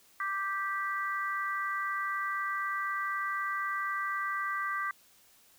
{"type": "chord", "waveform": "sine", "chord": "G major", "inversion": "second", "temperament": "just", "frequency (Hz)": [1176, 1568, 1960], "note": ["D6", "G6", "B6"], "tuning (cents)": [2, 0, -14], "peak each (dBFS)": [-33, -36, -37], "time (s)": [0.2, 4.91], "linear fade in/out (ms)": 2, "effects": ["white hiss -62 dBFS RMS until 5.58 s"]}